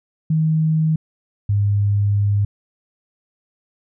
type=tone pair in turn; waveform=sine; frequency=157.9 / 101.83 Hz; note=D#3 / G#2; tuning=+26 / -34 cents; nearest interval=minor sixth; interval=760 cents; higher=first; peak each=-14 dBFS; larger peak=neither; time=0.3-0.96 / 1.49-2.45 s; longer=second; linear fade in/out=5 ms; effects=none